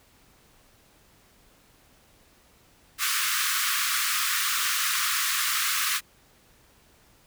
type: high-pass noise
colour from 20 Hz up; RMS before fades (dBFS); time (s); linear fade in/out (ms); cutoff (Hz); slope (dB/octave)
pink; -26; 2.98-6.01; 50; 1100; 96
effects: pink hiss -59 dBFS RMS until 7.26 s